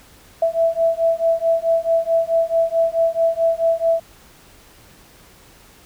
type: beating tone pair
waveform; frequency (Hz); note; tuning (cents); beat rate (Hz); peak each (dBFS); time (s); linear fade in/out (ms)
sine; 659.3 / 663.9; E5 / E5; 0 / +12; 4.6; -18; 0.42-4; 5
effects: pink hiss -48 dBFS RMS until 5.85 s